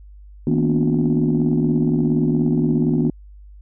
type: tone cluster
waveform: sine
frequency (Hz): 157.3 / 229 / 246 / 290.2 / 359.9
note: D#3 / A#3 / B3 / D4 / F#4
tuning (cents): +19 / -31 / -7 / -21 / -48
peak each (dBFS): -19 / -22 / -19 / -22 / -24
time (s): 0.47-3.1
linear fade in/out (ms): 2
effects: tanh soft clip ceiling -8 dBFS + added 50 Hz sine -39 dBFS peak until 3.61 s